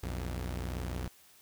sawtooth tone pair together, 61.62 / 87.31 Hz, B1 / F2, -3 / 0 cents, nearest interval tritone, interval 603 cents, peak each -32 / -36 dBFS, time 0.03-1.08 s, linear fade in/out 5 ms, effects white hiss -60 dBFS RMS until 1.41 s

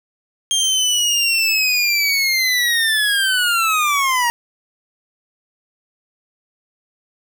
25% pulse linear sweep, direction down, 3214 to 932.3 Hz, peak -11 dBFS, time 0.51-4.3 s, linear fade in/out 0 ms, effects 7-bit

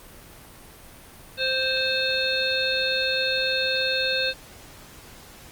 harmonic tone with a mistuned harmonic, 523.3 Hz, C5, in tune, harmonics 1 / 3 / 5 / 7 / 8, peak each -28 / -28 / -28 / -28 / -28 dBFS, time 1.37-4.34 s, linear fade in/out 50 ms, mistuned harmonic 8, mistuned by +31 cents, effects pink hiss -46 dBFS RMS until 5.51 s + Opus 32 kbps

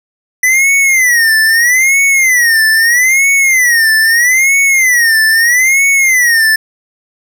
square tone with vibrato, 1975.5 Hz, B6, in tune, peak -7 dBFS, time 0.43-6.56 s, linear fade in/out 5 ms, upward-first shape sine, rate 0.78 Hz, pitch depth 200 cents each way, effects none

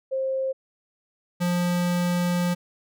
sine / square tone pair in turn, 530 / 176.31 Hz, C5 / F3, +22 / +17 cents, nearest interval octave + perfect fifth, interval 1905 cents, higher first, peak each -23 / -22 dBFS, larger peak second, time 0.11-0.53 / 1.4-2.55 s, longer second, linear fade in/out 20 ms, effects none

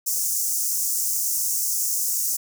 pink high-pass noise, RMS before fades -24 dBFS, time 0.06-2.37 s, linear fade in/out 10 ms, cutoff 5800 Hz, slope 48 dB/octave, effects none

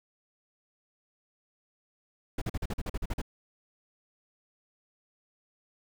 brown noise bursts, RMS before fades -31 dBFS, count 11, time 2.38-3.217 s, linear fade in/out 5 ms, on 37 ms, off 43 ms, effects none

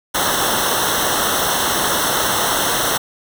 pink noise with comb filter, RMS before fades -18 dBFS, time 0.14-2.98 s, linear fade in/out 10 ms, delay 0.42 ms, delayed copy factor -0.9, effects none

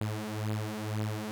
sawtooth beating tone pair, 106.2 / 108.2 Hz, G#2 / A2, +39 / -29 cents, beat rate 2 Hz, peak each -31 dBFS, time 0.01-1.31 s, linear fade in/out 0 ms, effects none

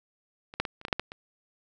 clicks, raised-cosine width 0.3 ms, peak -27 / -9 / -17 / -30 / -15 / -27 / -7 / -13 / -24 dBFS, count 9, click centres 0.539 / 0.6 / 0.652 / 0.814 / 0.851 / 0.883 / 0.928 / 0.996 / 1.119 s, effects none

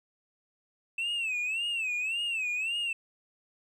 sine tone with vibrato, 2637 Hz, E7, in tune, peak -26 dBFS, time 0.98-2.93 s, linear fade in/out 5 ms, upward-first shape sine, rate 1.8 Hz, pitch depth 140 cents each way, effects tanh soft clip ceiling -28 dBFS + 11-bit

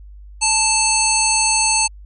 harmonic tone with a mistuned harmonic, 880 Hz, A5, in tune, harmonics 1 / 3 / 5 / 7 / 9 / 10, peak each -21 / -21 / -21 / -21 / -21 / -21 dBFS, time 0.41-1.88 s, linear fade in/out 20 ms, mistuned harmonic 7, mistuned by +48 cents, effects added 50 Hz sine -36 dBFS peak until 2.05 s

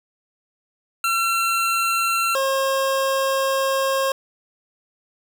25% pulse tone pair in turn, 1356 / 538.1 Hz, E6 / C5, +49 / +48 cents, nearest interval octave + major third, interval 1601 cents, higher first, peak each -15 dBFS, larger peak neither, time 1.04-2.35 / 2.35-4.12 s, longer second, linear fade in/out 2 ms, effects none

